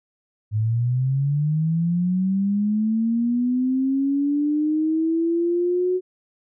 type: linear sweep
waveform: sine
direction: up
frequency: 104.7 to 369.7 Hz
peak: -18 dBFS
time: 0.51-6.01 s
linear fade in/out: 50 ms
effects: none